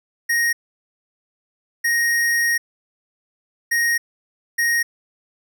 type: tone bursts at uneven times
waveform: square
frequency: 1870 Hz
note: A#6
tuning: 5 cents sharp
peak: -17 dBFS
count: 4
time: 0.29-0.53 / 1.84-2.58 / 3.71-3.98 / 4.58-4.83 s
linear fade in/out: 10 ms
effects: none